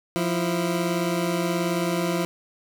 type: tone pair together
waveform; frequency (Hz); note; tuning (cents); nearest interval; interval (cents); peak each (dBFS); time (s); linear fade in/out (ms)
20% pulse; 174.57 / 330.5; F3 / E4; 0 / +5; major seventh; 1105; -19 / -23; 0.16-2.25; 0
effects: none